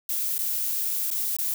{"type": "noise with dropouts", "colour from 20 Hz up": "violet", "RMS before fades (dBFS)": -27, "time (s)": [0.09, 1.54], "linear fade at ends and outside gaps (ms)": 2, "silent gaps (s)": [[0.382, 0.389], [1.104, 1.112], [1.367, 1.386]], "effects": []}